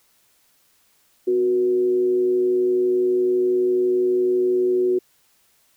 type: tone with frequency modulation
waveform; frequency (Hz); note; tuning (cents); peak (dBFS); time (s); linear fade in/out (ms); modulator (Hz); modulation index
sine; 367.5; F#4; -12; -16; 1.27-4.99; 10; 112; 0.29
effects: white hiss -61 dBFS RMS until 5.76 s